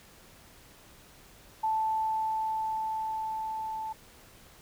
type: tone with level ramp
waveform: sine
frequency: 878 Hz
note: A5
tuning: 4 cents flat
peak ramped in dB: -25 to -33 dBFS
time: 1.63-3.93 s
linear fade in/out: 10 ms
effects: pink hiss -55 dBFS RMS until 4.61 s